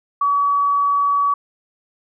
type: tone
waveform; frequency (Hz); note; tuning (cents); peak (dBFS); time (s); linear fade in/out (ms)
sine; 1137; C#6; +44; -14; 0.21-1.34; 5
effects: none